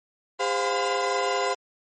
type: tone cluster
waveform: 35% pulse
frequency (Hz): 403.7 / 519 / 707 / 1013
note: G#4 / C5 / F5 / B5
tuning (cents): -49 / -14 / +21 / +44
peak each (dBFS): -27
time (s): 0.39-1.55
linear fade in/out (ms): 20
effects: MP3 32 kbps